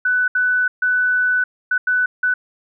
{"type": "tone bursts at uneven times", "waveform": "sine", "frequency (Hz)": 1494, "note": "F#6", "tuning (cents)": 16, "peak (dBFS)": -14, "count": 6, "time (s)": [[0.05, 0.28], [0.35, 0.68], [0.82, 1.44], [1.71, 1.78], [1.87, 2.06], [2.23, 2.34]], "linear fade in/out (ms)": 5, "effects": []}